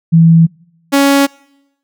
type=tone pair in turn; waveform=sine / sawtooth; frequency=164.81 / 278.7 Hz; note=E3 / C#4; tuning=0 / +9 cents; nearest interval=major sixth; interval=909 cents; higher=second; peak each=-3 dBFS; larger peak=neither; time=0.12-0.47 / 0.92-1.27 s; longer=neither; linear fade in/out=20 ms; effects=noise-tail reverb RT60 0.9 s tail -26 dB re dry